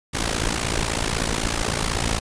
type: noise with amplitude modulation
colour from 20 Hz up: pink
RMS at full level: -20 dBFS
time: 0.13-2.2 s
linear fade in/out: 20 ms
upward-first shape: sine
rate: 56.1 Hz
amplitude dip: 85%
effects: resampled to 22050 Hz